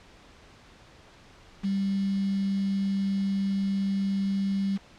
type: tone with quantisation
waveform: sine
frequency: 196 Hz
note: G3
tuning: in tune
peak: -24 dBFS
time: 1.63-4.78 s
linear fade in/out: 20 ms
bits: 7
effects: pink hiss -53 dBFS RMS until 4.98 s + low-pass 5000 Hz 12 dB/octave